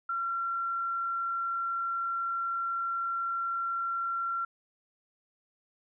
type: tone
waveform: sine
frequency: 1366 Hz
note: F6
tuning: 39 cents flat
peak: -29 dBFS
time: 0.09-4.45 s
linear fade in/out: 5 ms
effects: none